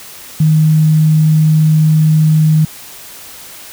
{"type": "tone", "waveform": "sine", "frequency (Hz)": 155.8, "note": "D#3", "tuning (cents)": 3, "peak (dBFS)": -6, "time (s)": [0.4, 2.65], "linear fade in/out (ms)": 5, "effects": ["white hiss -33 dBFS RMS until 3.72 s"]}